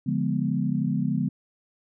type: chord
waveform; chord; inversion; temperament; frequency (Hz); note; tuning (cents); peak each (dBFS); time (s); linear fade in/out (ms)
sine; D diminished seventh; none; equal with one note detuned; 144.39 / 174.61 / 207.7 / 246.9; D3 / F3 / Ab3 / Cb4; -29 / 0 / 0 / 0; -28; 0.06-1.29; 10
effects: none